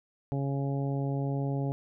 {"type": "harmonic tone", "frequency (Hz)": 138.59, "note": "C#3", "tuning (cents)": 0, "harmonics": [1, 2, 3, 4, 5, 6], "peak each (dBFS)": [-29, -35, -39, -41, -43, -45], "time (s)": [0.32, 1.72], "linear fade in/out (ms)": 0, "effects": []}